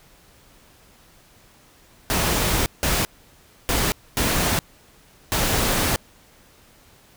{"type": "noise bursts at uneven times", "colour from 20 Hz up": "pink", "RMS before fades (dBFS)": -21, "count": 5, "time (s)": [[2.1, 2.66], [2.83, 3.05], [3.69, 3.92], [4.17, 4.59], [5.32, 5.96]], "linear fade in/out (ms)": 0, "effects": ["pink hiss -53 dBFS RMS until 7.16 s"]}